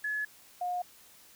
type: tone pair in turn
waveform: sine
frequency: 1704 / 716.4 Hz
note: G#6 / F5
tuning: +44 / +44 cents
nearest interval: octave + minor third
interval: 1500 cents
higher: first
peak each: -30 / -30 dBFS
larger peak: neither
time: 0.04-0.25 / 0.61-0.82 s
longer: neither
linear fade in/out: 5 ms
effects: white hiss -57 dBFS RMS until 1.35 s